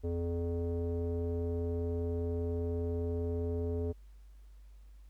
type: tone with low-pass filter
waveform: square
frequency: 85 Hz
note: F2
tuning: 46 cents flat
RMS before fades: -34 dBFS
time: 0.03-3.93 s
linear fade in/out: 20 ms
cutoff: 460 Hz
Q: 3.9
effects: added 50 Hz sine -51 dBFS peak until 5.09 s + pink hiss -73 dBFS RMS until 5.09 s